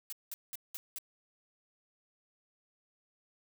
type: noise bursts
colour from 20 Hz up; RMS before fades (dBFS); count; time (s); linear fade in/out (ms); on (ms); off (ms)
blue; -41; 5; 0.1-0.985; 0; 25; 190
effects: none